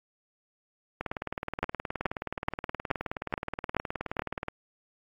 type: two click trains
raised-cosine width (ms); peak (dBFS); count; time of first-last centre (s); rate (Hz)
0.5; -17 / -11; 67 / 7; 1.01-4.484 / 1.63-4.194; 19 / 2.34
effects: AAC 32 kbps